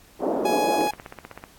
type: band-pass noise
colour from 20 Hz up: pink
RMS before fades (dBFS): -24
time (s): 0.19-0.9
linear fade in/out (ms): 50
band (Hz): 290 to 710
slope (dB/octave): 24
type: tone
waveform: 45% pulse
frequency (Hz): 836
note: G#5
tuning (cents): +11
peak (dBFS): -23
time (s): 0.45-0.91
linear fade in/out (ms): 5
type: click train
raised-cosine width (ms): 0.5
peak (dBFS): -22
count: 11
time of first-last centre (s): 0.81-1.439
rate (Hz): 15.9
effects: pink hiss -53 dBFS RMS until 1.58 s + AAC 64 kbps